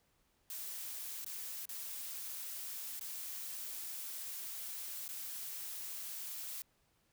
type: noise with dropouts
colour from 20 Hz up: blue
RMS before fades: -44 dBFS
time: 0.5-6.62 s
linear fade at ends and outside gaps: 1 ms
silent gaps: 1.246-1.263 / 1.655-1.691 / 2.995-3.01 / 5.08-5.089 s
effects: pink hiss -75 dBFS RMS until 7.12 s